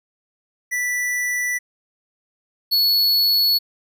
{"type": "tone pair in turn", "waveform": "square", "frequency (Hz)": [1971, 4397], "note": ["B6", "C#8"], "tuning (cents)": [-4, -15], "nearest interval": "octave + major second", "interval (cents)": 1389, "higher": "second", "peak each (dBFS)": [-21, -15], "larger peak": "second", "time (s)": [[0.71, 1.59], [2.71, 3.59]], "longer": "neither", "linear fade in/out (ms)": 20, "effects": []}